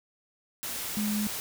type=tone in noise; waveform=sine; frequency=210 Hz; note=G#3; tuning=19 cents sharp; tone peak=-27 dBFS; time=0.97-1.27 s; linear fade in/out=0 ms; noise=white; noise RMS=-35 dBFS; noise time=0.63-1.4 s; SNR=+5 dB; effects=none